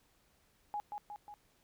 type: tone with echo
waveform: sine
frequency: 830.6 Hz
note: G#5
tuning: in tune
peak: -35 dBFS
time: 0.74-0.8 s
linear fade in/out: 0 ms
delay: 180 ms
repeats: 3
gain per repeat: -4 dB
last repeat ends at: 1.34 s
effects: pink hiss -71 dBFS RMS until 1.63 s